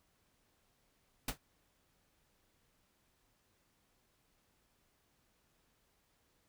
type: noise with exponential decay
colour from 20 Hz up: pink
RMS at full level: -30 dBFS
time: 1.28-1.38 s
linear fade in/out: 5 ms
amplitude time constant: 20 ms
effects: pink hiss -75 dBFS RMS until 6.48 s